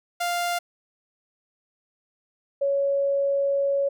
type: tone pair in turn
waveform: sawtooth / sine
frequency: 698.5 / 557.4 Hz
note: F5 / C#5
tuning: 0 / +9 cents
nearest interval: major third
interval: 391 cents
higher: first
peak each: -20 dBFS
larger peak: neither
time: 0.2-0.59 / 2.61-3.89 s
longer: second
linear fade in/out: 10 ms
effects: none